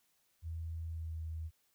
sine tone with pitch glide, 81.9 to 80.26 Hz, E2 to E2, -11 to -46 cents, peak -38 dBFS, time 0.42-1.51 s, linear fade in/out 50 ms, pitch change -35 cents, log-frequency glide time 0.87-1.18 s, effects white hiss -75 dBFS RMS until 1.74 s

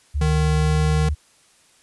sine tone with pitch glide, 72.2 to 74.4 Hz, D2 to D2, -29 to +23 cents, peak -19 dBFS, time 0.14-1.15 s, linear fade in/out 20 ms, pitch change +52 cents, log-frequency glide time 0.62-0.76 s
square tone, 153.8 Hz, D#3, 20 cents flat, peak -19 dBFS, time 0.21-1.09 s, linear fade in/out 5 ms
effects white hiss -56 dBFS RMS until 1.82 s + resampled to 24000 Hz

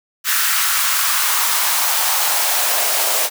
white noise with high-pass filter sweep, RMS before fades -17 dBFS, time 0.24-3.3 s, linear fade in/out 50 ms, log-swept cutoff 1500 to 570 Hz, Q 2.3, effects none

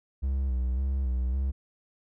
triangle tone with vibrato, 64.9 Hz, C2, 13 cents flat, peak -23 dBFS, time 0.22-1.52 s, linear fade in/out 20 ms, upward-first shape square, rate 1.8 Hz, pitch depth 58 cents each way, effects none

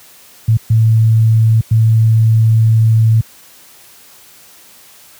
sine tone bursts at uneven times, 111.7 Hz, A2, 27 cents sharp, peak -6 dBFS, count 3, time 0.48-0.57 / 0.7-1.61 / 1.71-3.21 s, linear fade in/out 5 ms, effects white hiss -42 dBFS RMS until 5.19 s + high-pass 60 Hz 12 dB/octave

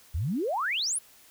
sine exponential sweep, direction up, 68.6 to 11070 Hz, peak -26 dBFS, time 0.14-0.99 s, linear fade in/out 10 ms, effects white hiss -56 dBFS RMS until 1.3 s

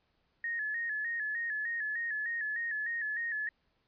sine tone with vibrato, 1787 Hz, A6, 26 cents sharp, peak -32 dBFS, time 0.44-3.49 s, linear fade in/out 2 ms, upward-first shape square, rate 3.3 Hz, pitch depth 70 cents each way, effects pink hiss -75 dBFS RMS until 3.87 s + resampled to 11025 Hz

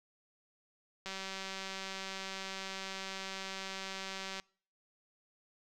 click train, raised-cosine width 0.2 ms, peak -24 dBFS, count 642, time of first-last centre 1.06-4.399 s, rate 192 Hz, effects noise-tail reverb RT60 0.5 s tail -26 dB re dry

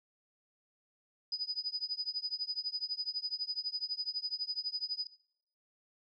sine tone with tremolo, 4974 Hz, D#8, 1 cent flat, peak -30 dBFS, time 1.32-5.07 s, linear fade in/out 2 ms, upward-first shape triangle, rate 12 Hz, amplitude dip 100%, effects noise-tail reverb RT60 0.7 s tail -20 dB re dry

